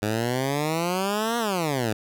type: exponential two-way sweep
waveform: 10% pulse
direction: up then down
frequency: 103.3 to 240 to 103.3 Hz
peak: -15 dBFS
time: 0.02-1.93 s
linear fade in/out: 5 ms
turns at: 1.38 s
effects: none